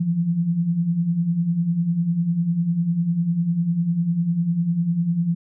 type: beating tone pair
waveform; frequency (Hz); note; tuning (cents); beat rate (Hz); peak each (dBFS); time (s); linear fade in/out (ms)
sine; 162.5 / 172.5; E3 / F3; -24 / -21; 10; -26 / -19; 0-5.35; 10
effects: none